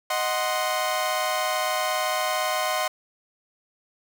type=chord; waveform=sawtooth; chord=C diminished; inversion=first; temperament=equal; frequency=622.3 / 740 / 1046.5 Hz; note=Eb5 / Gb5 / C6; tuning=0 / 0 / 0 cents; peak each=-24 dBFS; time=0.1-2.88 s; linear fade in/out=5 ms; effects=none